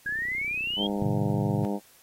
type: click train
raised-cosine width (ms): 3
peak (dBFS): -35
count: 32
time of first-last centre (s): 0.06-1.06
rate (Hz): 31
type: exponential sweep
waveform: sine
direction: up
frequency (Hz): 1625 to 3273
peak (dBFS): -27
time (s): 0.06-0.87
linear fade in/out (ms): 5
type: harmonic tone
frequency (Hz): 101.4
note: G#2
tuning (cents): -41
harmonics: 2 / 3 / 4 / 5 / 6 / 7 / 8 / 9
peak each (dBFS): -29 / -33 / -35 / -37 / -39 / -40 / -41 / -42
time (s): 0.76-1.8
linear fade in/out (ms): 50
type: chord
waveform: sine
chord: A diminished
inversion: none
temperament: equal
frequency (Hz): 110 / 130.81 / 155.56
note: A2 / C3 / Eb3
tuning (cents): 0 / 0 / 0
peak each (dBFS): -30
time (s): 1.02-1.65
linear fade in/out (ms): 0
effects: white hiss -57 dBFS RMS until 2.02 s + AAC 48 kbps

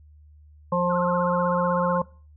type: harmonic tone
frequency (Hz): 176.9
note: F3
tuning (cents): +23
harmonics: 1 / 3 / 5 / 6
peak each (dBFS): -25 / -24 / -30 / -25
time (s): 0.72-2.02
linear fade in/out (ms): 5
type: tone with vibrato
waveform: sine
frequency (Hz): 1364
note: F6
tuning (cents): -41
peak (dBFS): -33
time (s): 0.89-1.99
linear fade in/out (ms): 20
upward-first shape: sine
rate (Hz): 16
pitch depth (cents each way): 120
effects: noise-tail reverb RT60 0.4 s tail -22 dB re dry + added 75 Hz sine -48 dBFS peak until 2.36 s

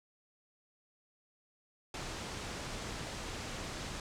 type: low-pass noise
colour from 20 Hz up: pink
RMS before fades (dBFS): -42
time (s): 1.94-4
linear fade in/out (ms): 2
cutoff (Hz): 8000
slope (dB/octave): 24
effects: none

